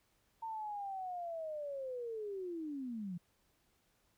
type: linear sweep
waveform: sine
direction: down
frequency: 912 to 166.9 Hz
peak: -39 dBFS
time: 0.42-3.18 s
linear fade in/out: 10 ms
effects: pink hiss -75 dBFS RMS until 4.17 s